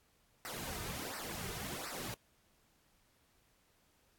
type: noise with flanger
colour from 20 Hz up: pink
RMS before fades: -43 dBFS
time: 0.45-2.14 s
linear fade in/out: 0 ms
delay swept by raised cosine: 0.29 to 3.69 ms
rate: 1.4 Hz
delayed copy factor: -0.85
effects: pink hiss -72 dBFS RMS until 4.18 s + AAC 64 kbps